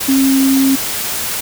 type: tone in noise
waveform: sine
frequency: 268.9 Hz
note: C4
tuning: 47 cents sharp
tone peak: -9 dBFS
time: 0.08-0.76 s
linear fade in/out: 10 ms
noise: white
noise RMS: -20 dBFS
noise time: 0-1.41 s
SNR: +8 dB
effects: none